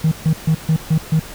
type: tone bursts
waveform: triangle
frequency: 159 Hz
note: D#3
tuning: 38 cents sharp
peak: -8 dBFS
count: 6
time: 0.04-1.196 s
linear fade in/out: 5 ms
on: 76 ms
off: 140 ms
effects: tanh soft clip ceiling -7 dBFS + pink hiss -35 dBFS RMS until 1.34 s